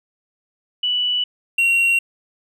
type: tone pair in turn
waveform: sine / triangle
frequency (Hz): 2960 / 2746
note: F#7 / F7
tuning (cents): 0 / -30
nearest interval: minor second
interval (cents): 130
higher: first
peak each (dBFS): -17 / -12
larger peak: second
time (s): 0.83-1.24 / 1.58-1.99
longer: neither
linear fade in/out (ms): 5
effects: none